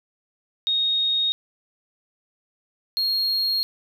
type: tone pair in turn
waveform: sine / triangle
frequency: 3729 / 4265 Hz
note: A#7 / C8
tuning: 0 / +32 cents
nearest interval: major second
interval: 232 cents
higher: second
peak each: -19 dBFS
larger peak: neither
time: 0.67-1.32 / 2.97-3.63 s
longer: second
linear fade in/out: 0 ms
effects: none